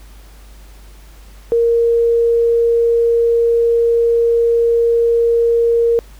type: tone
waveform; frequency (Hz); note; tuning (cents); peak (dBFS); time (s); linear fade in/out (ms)
sine; 466.2; A#4; 0; -10; 1.52-5.99; 0
effects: added 50 Hz sine -37 dBFS peak until 6.19 s + pink hiss -47 dBFS RMS until 6.19 s